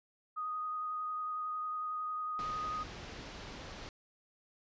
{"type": "tone with vibrato", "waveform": "sine", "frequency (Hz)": 1244.5, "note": "D#6", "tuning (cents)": 0, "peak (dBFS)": -35, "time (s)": [0.36, 2.84], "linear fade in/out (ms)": 20, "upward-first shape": "sine", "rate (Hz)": 11, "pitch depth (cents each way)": 12}
{"type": "low-pass noise", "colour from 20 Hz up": "pink", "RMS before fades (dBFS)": -47, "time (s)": [2.39, 3.89], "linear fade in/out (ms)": 0, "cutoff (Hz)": 5800, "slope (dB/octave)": 24}
{"effects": ["resampled to 16000 Hz"]}